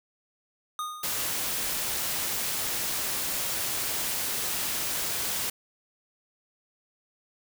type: tone with exponential decay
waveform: square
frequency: 1231 Hz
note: D#6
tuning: 19 cents flat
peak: -29 dBFS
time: 0.79-1.48 s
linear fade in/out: 1 ms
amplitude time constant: 150 ms
type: noise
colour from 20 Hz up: white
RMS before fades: -30 dBFS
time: 1.03-5.5 s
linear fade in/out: 5 ms
effects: none